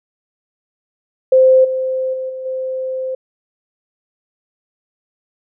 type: tone with level steps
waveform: sine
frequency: 520 Hz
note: C5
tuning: 11 cents flat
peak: -6 / -16 / -20 / -24 / -19 dBFS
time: 1.32-3.15 s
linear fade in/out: 5 ms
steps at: 1.64 / 2.13 / 2.29 / 2.45 s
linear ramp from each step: 10 ms
effects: none

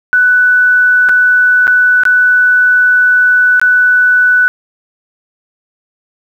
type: tone with dropouts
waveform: sine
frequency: 1489 Hz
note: F#6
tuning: 11 cents sharp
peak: -5 dBFS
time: 0.13-4.48 s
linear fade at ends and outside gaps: 0 ms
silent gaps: 1.088-1.093 / 1.67-1.678 / 2.035-2.053 / 3.597-3.615 s
effects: 7-bit

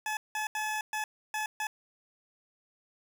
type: tone bursts at uneven times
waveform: 20% pulse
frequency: 858 Hz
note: A5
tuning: 44 cents flat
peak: -26 dBFS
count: 6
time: 0.06-0.17 / 0.35-0.47 / 0.55-0.81 / 0.93-1.04 / 1.34-1.46 / 1.6-1.67 s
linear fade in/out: 2 ms
effects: none

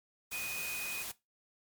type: tone in noise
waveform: sine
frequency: 2489 Hz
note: D#7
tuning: in tune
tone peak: -38 dBFS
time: 0.32-1.03 s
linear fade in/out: 10 ms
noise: white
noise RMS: -41 dBFS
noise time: 0.31-1.12 s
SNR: 0 dB
effects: noise-tail reverb RT60 0.2 s tail -18 dB re dry + MP3 96 kbps

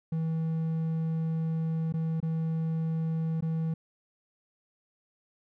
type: tone with dropouts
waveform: triangle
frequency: 161.6 Hz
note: E3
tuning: 34 cents flat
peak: -25 dBFS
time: 0.12-3.74 s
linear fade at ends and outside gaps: 5 ms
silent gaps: 1.925-1.938 / 2.203-2.227 / 3.408-3.423 s
effects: none

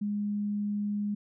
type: tone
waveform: sine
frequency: 206.2 Hz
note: G#3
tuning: 12 cents flat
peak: -28 dBFS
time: 0.01-1.15 s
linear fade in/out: 10 ms
effects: none

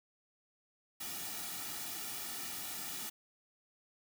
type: noise with comb filter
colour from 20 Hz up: white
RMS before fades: -42 dBFS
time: 1-3.1 s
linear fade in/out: 10 ms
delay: 1.9 ms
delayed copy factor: -0.7
effects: none

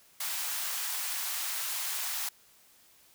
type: high-pass noise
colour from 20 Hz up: white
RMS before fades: -34 dBFS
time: 0.2-2.29 s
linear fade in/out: 5 ms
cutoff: 750 Hz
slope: 24 dB/octave
effects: white hiss -61 dBFS RMS until 3.14 s

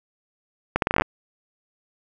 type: accelerating click train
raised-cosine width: 0.5 ms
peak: -4 dBFS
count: 10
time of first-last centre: 0.76-1.02 s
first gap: 62 ms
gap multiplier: 0.79
effects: none

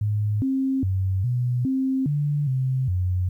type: tone with pitch steps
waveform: sine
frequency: 104.9 / 266.5 / 94.9 / 123.4 / 264.3 / 146.2 / 130.6 / 91.1 Hz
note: G#2 / C4 / F#2 / B2 / C4 / D3 / C3 / F#2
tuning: +18 / +32 / +44 / -1 / +18 / -7 / -3 / -26 cents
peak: -20 dBFS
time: 0.01-3.29 s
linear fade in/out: 5 ms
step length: 410 ms
effects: 10-bit

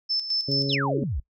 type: tone with tremolo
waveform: sine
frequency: 5274 Hz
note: E8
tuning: in tune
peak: -22 dBFS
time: 0.09-0.76 s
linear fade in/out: 20 ms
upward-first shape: square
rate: 4.7 Hz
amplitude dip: 65%
type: harmonic tone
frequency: 138.59 Hz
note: C#3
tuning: in tune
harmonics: 1 / 2 / 3 / 4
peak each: -27 / -29 / -32 / -36 dBFS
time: 0.48-1.04 s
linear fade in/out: 5 ms
type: exponential sweep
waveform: sine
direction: down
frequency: 4236 to 52.3 Hz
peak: -25 dBFS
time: 0.69-1.2 s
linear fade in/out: 5 ms
effects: noise-tail reverb RT60 0.1 s tail -20 dB re dry

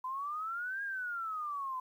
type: exponential two-way sweep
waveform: sine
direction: up then down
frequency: 1011 to 1639 to 1011 Hz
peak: -35 dBFS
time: 0.04-1.8 s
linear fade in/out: 5 ms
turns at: 0.83 s
effects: 11-bit

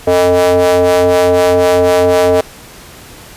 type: ring-modulated tone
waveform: square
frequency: 89 Hz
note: F2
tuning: 33 cents sharp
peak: -5 dBFS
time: 0.07-2.41 s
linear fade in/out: 5 ms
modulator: 536 Hz
effects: pink hiss -35 dBFS RMS until 3.36 s + resampled to 32000 Hz

